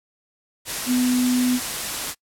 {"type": "tone in noise", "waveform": "sine", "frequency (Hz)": 250, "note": "B3", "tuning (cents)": 21, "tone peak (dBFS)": -17, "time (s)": [0.86, 1.6], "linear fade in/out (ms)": 50, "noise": "white", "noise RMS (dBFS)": -27, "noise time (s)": [0.65, 2.15], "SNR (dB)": 7, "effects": ["noise-tail reverb RT60 0.1 s tail -25 dB re dry", "low-pass 12000 Hz 12 dB/octave"]}